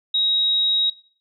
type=tone; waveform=sine; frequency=3802 Hz; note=A#7; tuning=33 cents sharp; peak=-17 dBFS; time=0.14-0.9 s; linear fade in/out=5 ms; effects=noise-tail reverb RT60 0.5 s tail -21 dB re dry